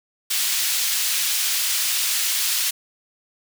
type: high-pass noise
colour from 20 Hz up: pink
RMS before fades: -22 dBFS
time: 0.3-2.71 s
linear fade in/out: 10 ms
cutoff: 3100 Hz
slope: 12 dB/octave
effects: none